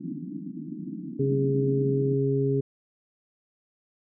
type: band-pass noise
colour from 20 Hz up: white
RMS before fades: -36 dBFS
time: 0-2.15 s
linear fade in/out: 10 ms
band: 150 to 320 Hz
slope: 96 dB/octave
type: harmonic tone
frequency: 136.7 Hz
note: C#3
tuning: 24 cents flat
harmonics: 1 / 2 / 3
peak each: -25 / -29 / -25 dBFS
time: 1.19-2.61 s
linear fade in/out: 10 ms
effects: none